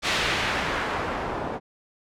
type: noise with low-pass filter sweep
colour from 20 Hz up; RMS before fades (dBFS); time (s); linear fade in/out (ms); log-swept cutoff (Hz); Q
white; -27; 0.02-1.6; 50; 3600 to 710; 0.95
effects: none